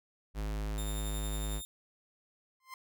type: tone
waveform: square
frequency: 52.3 Hz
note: G#1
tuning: 13 cents sharp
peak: -34 dBFS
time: 0.34-1.62 s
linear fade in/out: 50 ms
type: tone with tremolo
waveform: 10% pulse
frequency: 3643 Hz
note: A#7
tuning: 41 cents flat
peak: -33 dBFS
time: 0.78-1.65 s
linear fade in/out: 0 ms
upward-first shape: sine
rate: 11 Hz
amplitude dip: 40%
type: tone with exponential growth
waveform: 30% pulse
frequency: 1045 Hz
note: C6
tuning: 2 cents flat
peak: -37 dBFS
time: 2.6-2.74 s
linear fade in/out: 2 ms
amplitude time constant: 30 ms
effects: none